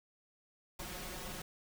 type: noise with comb filter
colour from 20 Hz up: pink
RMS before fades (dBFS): -44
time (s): 0.79-1.42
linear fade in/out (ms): 5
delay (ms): 5.5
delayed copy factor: +0.8
effects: none